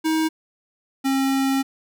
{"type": "tone pair in turn", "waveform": "square", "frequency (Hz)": [317.4, 269.6], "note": ["D#4", "C#4"], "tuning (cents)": [35, -48], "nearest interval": "minor third", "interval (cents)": 283, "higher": "first", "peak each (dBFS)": -19, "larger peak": "neither", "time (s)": [[0.04, 0.29], [1.04, 1.63]], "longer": "second", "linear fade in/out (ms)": 20, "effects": []}